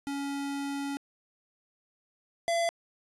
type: tone pair in turn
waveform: square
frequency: 280.3 / 677.1 Hz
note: C#4 / E5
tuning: +19 / +46 cents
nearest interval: octave + minor third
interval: 1527 cents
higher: second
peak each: -32 / -26 dBFS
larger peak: second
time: 0.07-0.97 / 2.48-2.69 s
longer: first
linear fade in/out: 0 ms
effects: resampled to 24000 Hz + 9-bit